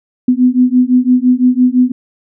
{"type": "beating tone pair", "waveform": "sine", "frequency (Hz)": [248, 253.9], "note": ["B3", "B3"], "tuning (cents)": [7, 48], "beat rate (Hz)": 5.9, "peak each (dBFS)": -10, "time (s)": [0.28, 1.92], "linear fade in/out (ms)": 5, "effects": []}